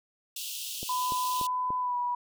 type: high-pass noise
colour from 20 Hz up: pink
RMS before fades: -37 dBFS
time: 0.36-1.47 s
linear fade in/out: 5 ms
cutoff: 2700 Hz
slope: 96 dB/octave
type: click train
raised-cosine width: 2 ms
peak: -26 dBFS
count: 4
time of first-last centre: 0.83-1.705 s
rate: 3.43 Hz
type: tone with pitch glide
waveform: sine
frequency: 1003 to 975.6 Hz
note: B5 to B5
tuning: +26 to -21 cents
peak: -27 dBFS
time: 0.89-2.15 s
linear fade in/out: 5 ms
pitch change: -47 cents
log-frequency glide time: 1.79-1.97 s
effects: none